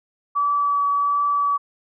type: tone with vibrato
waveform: sine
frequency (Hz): 1147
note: D6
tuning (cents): -41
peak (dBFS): -17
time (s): 0.35-1.58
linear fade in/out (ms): 20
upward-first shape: triangle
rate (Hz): 1.4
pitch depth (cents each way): 12
effects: none